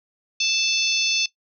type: harmonic tone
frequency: 879 Hz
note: A5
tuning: 2 cents flat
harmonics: 3 / 4 / 5 / 6 / 7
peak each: -24 / -25 / -26 / -27 / -27 dBFS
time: 0.4-1.26 s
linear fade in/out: 5 ms
effects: noise-tail reverb RT60 0.1 s tail -17 dB re dry